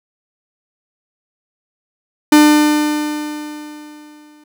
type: tone with exponential decay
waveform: 45% pulse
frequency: 300 Hz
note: D4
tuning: 37 cents sharp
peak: -4 dBFS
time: 2.32-4.44 s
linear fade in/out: 5 ms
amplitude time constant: 460 ms
effects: none